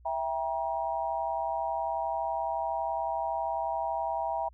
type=chord; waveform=sine; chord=E diminished; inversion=none; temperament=just; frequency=659.3 / 791.1 / 949.3 Hz; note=E5 / G5 / Bb5; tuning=0 / +16 / +31 cents; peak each=-33 dBFS; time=0.05-4.49 s; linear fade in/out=10 ms; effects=added 60 Hz sine -53 dBFS peak until 4.53 s